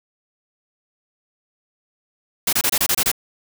white noise bursts, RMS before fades -18 dBFS, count 8, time 2.47-3.116 s, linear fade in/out 5 ms, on 58 ms, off 26 ms, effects none

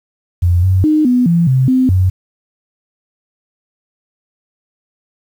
sine tone with pitch steps, 87.6 / 93.7 / 307.3 / 248 / 169.8 / 130.5 / 257.7 / 92.7 Hz, F2 / F#2 / D#4 / B3 / F3 / C3 / C4 / F#2, +6 / +22 / -21 / +7 / -48 / -4 / -26 / +4 cents, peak -8 dBFS, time 0.42-2.1 s, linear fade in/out 10 ms, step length 210 ms, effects 7-bit

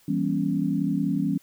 sine chord, C# half-diminished seventh, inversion first, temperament equal with one note detuned, 164.81 / 196 / 240.6 / 277.2 Hz, E3 / G3 / B3 / C#4, 0 / 0 / -45 / 0 cents, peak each -28 / -27 / -30 / -26 dBFS, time 0.08-1.38 s, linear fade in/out 5 ms, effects white hiss -59 dBFS RMS until 1.42 s

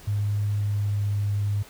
sine tone with pitch glide, 103.1 to 102.15 Hz, G#2 to G#2, -12 to -28 cents, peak -22 dBFS, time 0.07-1.63 s, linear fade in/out 10 ms, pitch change -16 cents, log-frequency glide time 0.5-1.07 s, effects pink hiss -48 dBFS RMS until 1.69 s

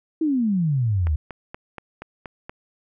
sine exponential sweep, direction down, 329.6 to 71.4 Hz, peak -18 dBFS, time 0.21-1.16 s, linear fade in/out 5 ms
click train, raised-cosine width 0.5 ms, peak -19 dBFS, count 7, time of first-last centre 1.07-2.495 s, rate 4.21 Hz
effects none

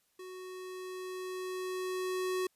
square tone with level ramp, 370 Hz, F#4, in tune, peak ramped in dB -45 to -31 dBFS, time 0.19-2.47 s, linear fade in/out 5 ms, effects white hiss -74 dBFS RMS until 2.55 s + resampled to 32000 Hz

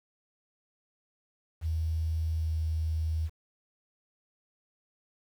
sine tone with pitch glide, 80.4 to 79.75 Hz, E2 to D#2, -43 to +43 cents, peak -27 dBFS, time 1.61-3.3 s, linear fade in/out 50 ms, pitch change -14 cents, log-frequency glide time 2.36-2.5 s, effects 9-bit

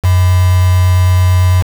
sine tone with quantisation, 90.9 Hz, F#2, 30 cents flat, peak -6 dBFS, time 0.03-1.63 s, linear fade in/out 20 ms, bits 3, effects none

